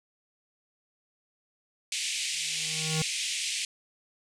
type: band-pass noise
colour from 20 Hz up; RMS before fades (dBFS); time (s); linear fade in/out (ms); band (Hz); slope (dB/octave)
pink; -32; 1.92-3.65; 2; 2200 to 9400; 48
type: tone with exponential growth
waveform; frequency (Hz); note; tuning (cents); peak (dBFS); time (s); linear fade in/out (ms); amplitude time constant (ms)
square; 157.5; D#3; +21; -26; 2.33-3.02; 2; 150
effects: none